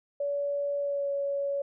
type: tone with pitch glide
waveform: sine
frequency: 570 to 561.5 Hz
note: C#5 to C#5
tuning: +48 to +22 cents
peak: -27 dBFS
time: 0.2-1.62 s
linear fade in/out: 5 ms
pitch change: -26 cents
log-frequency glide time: 0.79-1.09 s
effects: none